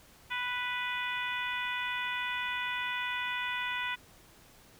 harmonic tone, 493.9 Hz, B4, in tune, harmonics 2 / 3 / 4 / 5 / 6 / 7, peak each -38 / -38 / -37 / -38 / -43 / -43 dBFS, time 0.3-3.96 s, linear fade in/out 20 ms, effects pink hiss -58 dBFS RMS until 4.79 s

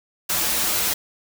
white noise with comb filter, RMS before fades -22 dBFS, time 0.29-0.94 s, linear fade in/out 10 ms, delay 7.5 ms, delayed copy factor -0.9, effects none

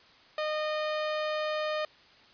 sawtooth tone, 613 Hz, D#5, 26 cents flat, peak -25 dBFS, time 0.38-1.85 s, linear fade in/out 2 ms, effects white hiss -57 dBFS RMS until 2.33 s + resampled to 11025 Hz

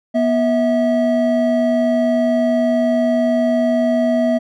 triangle tone pair together, 242.8 / 648.2 Hz, B3 / E5, -29 / -29 cents, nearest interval octave + perfect fourth, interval 1700 cents, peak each -14 dBFS, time 0.14-4.39 s, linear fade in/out 20 ms, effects none

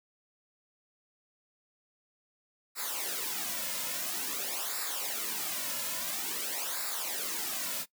white noise with flanger, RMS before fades -35 dBFS, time 2.75-7.86 s, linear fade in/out 50 ms, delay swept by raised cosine 0.32 to 2.62 ms, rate 0.49 Hz, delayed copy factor -0.75, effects noise-tail reverb RT60 0.1 s tail -20 dB re dry + high-pass 200 Hz 12 dB/octave

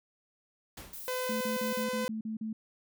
pink noise with exponential decay, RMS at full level -42 dBFS, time 0.77-1.19 s, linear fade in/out 5 ms, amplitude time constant 90 ms
violet noise, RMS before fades -43 dBFS, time 0.93-1.84 s, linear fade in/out 2 ms
sawtooth tone, 507 Hz, B4, 45 cents sharp, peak -28 dBFS, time 1.08-2.08 s, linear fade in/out 0 ms
sine tone bursts, 219.4 Hz, A3, 5 cents flat, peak -33 dBFS, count 8, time 1.29-2.53 s, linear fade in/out 5 ms, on 120 ms, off 40 ms
effects none

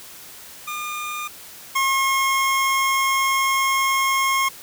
25% pulse tone pair in turn, 1210 / 1078 Hz, D#6 / C#6, -49 / -49 cents, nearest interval major second, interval 200 cents, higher first, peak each -23 / -14 dBFS, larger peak second, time 0.67-1.28 / 1.75-4.49 s, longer second, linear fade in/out 10 ms, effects white hiss -41 dBFS RMS until 4.62 s

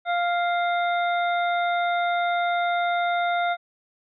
harmonic tone with a mistuned harmonic, 698.5 Hz, F5, in tune, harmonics 1 / 2 / 3 / 5, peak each -22 / -28 / -32 / -36 dBFS, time 0.05-3.57 s, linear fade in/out 50 ms, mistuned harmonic 5, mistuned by +79 cents, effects none

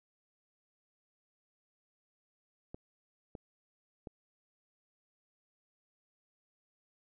clicks, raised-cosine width 2 ms, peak -30 dBFS, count 3, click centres 2.745 / 3.352 / 4.072 s, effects none

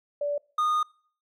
sine / triangle tone pair in turn, 580 / 1229 Hz, D5 / D#6, -22 / -22 cents, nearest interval octave + minor second, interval 1300 cents, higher second, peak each -25 / -20 dBFS, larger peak second, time 0.21-0.38 / 0.58-0.83 s, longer second, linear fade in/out 5 ms, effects noise-tail reverb RT60 0.5 s tail -24 dB re dry

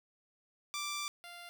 10% pulse tone pair in turn, 1174.7 / 696.3 Hz, D6 / F5, 0 / -5 cents, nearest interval major sixth, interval 905 cents, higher first, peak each -28 / -39 dBFS, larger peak first, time 0.74-1.08 / 1.24-1.49 s, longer first, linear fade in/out 0 ms, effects none

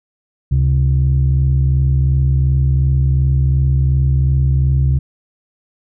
sine tone pair together, 70.7 / 133.46 Hz, C#2 / C3, +35 / +35 cents, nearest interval major seventh, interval 1100 cents, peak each -12 dBFS, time 0.51-4.99 s, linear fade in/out 10 ms, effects tanh soft clip ceiling -6 dBFS

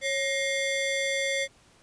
30% pulse ring-modulated tone, 1336 Hz, E6, 23 cents sharp, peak -20 dBFS, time 0.01-1.48 s, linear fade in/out 50 ms, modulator 788 Hz, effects pink hiss -59 dBFS RMS until 1.82 s + resampled to 22050 Hz

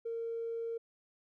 triangle tone with tanh clipping, 460 Hz, A#4, 23 cents flat, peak -35 dBFS, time 0.05-0.78 s, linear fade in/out 10 ms, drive 4 dB, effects none

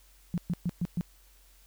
sine tone bursts, 174.61 Hz, F3, in tune, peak -26 dBFS, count 5, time 0.34-1.01 s, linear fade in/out 0 ms, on 38 ms, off 120 ms, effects added 46 Hz sine -58 dBFS peak until 1.66 s + white hiss -62 dBFS RMS until 1.66 s

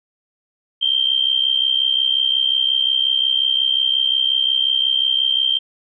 sine tone with amplitude modulation, 3154 Hz, G7, 10 cents sharp, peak -11 dBFS, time 0.81-5.59 s, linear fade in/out 20 ms, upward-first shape sine, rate 65.6 Hz, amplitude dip 80%, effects none

